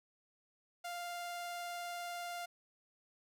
sawtooth tone with vibrato, 698.5 Hz, F5, in tune, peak -37 dBFS, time 0.84-2.46 s, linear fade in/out 10 ms, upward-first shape triangle, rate 20 Hz, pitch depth 17 cents each way, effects none

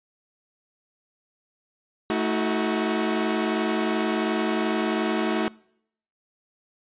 sawtooth chord, D# diminished, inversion second, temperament equal with one note detuned, 220 / 318.6 / 370 Hz, A3 / D#4 / F#4, 0 / +41 / 0 cents, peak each -23 dBFS, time 2.1-5.48 s, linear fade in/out 0 ms, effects noise-tail reverb RT60 0.7 s tail -24 dB re dry + resampled to 8000 Hz

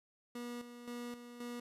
30% pulse tone with tremolo, 241 Hz, B3, 42 cents flat, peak -39 dBFS, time 0.35-1.6 s, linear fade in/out 5 ms, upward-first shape square, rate 1.9 Hz, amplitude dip 60%, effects resampled to 32000 Hz

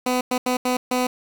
15% pulse tone bursts at uneven times, 251.3 Hz, B3, 30 cents sharp, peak -13 dBFS, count 5, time 0.06-0.21 / 0.31-0.38 / 0.46-0.57 / 0.65-0.77 / 0.91-1.07 s, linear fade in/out 5 ms, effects 8-bit

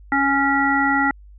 harmonic tone, 277.2 Hz, C#4, in tune, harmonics 1 / 3 / 5 / 7, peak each -21 / -21 / -21 / -21 dBFS, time 0.12-1.11 s, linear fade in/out 2 ms, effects added 50 Hz sine -41 dBFS peak until 1.38 s

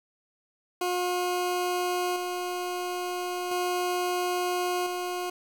20% pulse tone with tremolo, 358.6 Hz, F4, 46 cents sharp, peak -21 dBFS, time 0.81-5.3 s, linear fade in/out 5 ms, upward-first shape square, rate 0.37 Hz, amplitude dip 35%, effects 9-bit

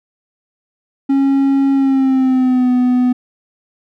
triangle tone with pitch glide, 273.8 to 249.6 Hz, C#4 to B3, -21 to +19 cents, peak -8 dBFS, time 1.09-3.13 s, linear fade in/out 10 ms, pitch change -160 cents, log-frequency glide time 1.73-2.71 s, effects none

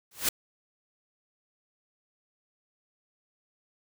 white noise with exponential growth, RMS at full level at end -21 dBFS, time 0.11-0.29 s, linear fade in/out 5 ms, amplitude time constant 37 ms, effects none

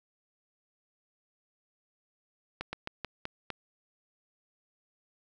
slowing click train, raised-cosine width 0.3 ms, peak -19 dBFS, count 6, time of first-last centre 2.61-3.503 s, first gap 120 ms, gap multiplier 1.2, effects none

